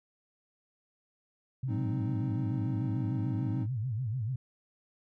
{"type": "tone with vibrato", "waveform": "sine", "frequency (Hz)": 117.9, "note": "A#2", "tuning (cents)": 20, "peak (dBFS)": -30, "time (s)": [1.63, 4.36], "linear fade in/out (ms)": 5, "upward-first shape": "sine", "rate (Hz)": 6.8, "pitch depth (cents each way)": 220}
{"type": "chord", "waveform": "triangle", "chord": "Ab dominant seventh", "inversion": "third", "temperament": "equal with one note detuned", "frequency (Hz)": [181.5, 207.7, 261.6, 311.1], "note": ["Gb3", "Ab3", "C4", "Eb4"], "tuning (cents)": [-33, 0, 0, 0], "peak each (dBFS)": [-38, -41, -36, -36], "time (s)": [1.67, 3.67], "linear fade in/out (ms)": 50}
{"effects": []}